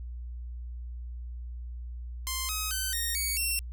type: tone with pitch steps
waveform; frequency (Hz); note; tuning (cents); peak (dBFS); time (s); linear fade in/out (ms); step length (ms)
5% pulse; 1046.5 / 1266.3 / 1532.2 / 1853.9 / 2243 / 2714; C6 / D#6 / G6 / A#6 / C#7 / E7; 0 / +30 / -40 / -10 / +20 / +50; -19; 2.27-3.59; 0; 220
effects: added 60 Hz sine -36 dBFS peak until 3.72 s